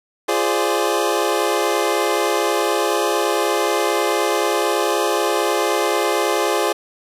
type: chord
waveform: 25% pulse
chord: D half-diminished seventh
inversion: first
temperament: equal with one note detuned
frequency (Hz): 346 / 415.3 / 523.3 / 587.3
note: F4 / Ab4 / C5 / D5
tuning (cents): -16 / 0 / 0 / 0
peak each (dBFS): -19 / -17 / -20 / -20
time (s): 0.28-6.73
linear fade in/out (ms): 10
effects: resampled to 32000 Hz + 8-bit